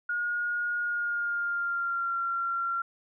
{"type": "tone with pitch glide", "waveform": "sine", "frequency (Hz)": [1435, 1372.6], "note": ["F6", "F6"], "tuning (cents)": [47, -30], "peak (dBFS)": -27, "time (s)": [0.09, 2.82], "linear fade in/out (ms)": 5, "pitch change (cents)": -77, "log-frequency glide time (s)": [0.8, 2.16], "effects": []}